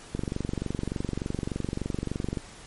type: click train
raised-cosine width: 3 ms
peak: -16 dBFS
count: 53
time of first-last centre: 0.15-2.372 s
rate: 23.4 Hz
effects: pink hiss -47 dBFS RMS until 2.66 s + MP3 48 kbps